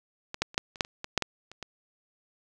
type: clicks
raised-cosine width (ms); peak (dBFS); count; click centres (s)
0.2; -18 / -8 / -29 / -7 / -28 / -6 / -28 / -18 / -6 / -11 / -28 / -20; 12; 0.344 / 0.42 / 0.544 / 0.579 / 0.758 / 0.808 / 0.849 / 1.044 / 1.177 / 1.223 / 1.516 / 1.627
effects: none